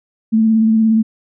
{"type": "tone with vibrato", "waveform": "sine", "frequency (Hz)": 221.5, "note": "A3", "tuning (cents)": 12, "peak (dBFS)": -9, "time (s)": [0.32, 1.03], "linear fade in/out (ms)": 20, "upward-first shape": "triangle", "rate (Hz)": 17, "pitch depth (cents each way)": 31, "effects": []}